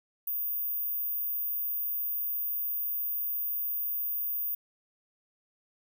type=tone; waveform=sine; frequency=14917 Hz; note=A#9; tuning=in tune; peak=-29 dBFS; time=0.27-4.55 s; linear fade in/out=5 ms; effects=none